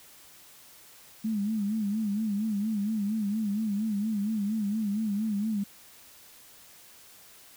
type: tone with vibrato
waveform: sine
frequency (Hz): 210.7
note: G#3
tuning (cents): +25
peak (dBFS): -26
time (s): 1.24-5.64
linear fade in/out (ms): 10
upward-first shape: sine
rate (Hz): 4.3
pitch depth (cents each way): 99
effects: white hiss -53 dBFS RMS until 7.56 s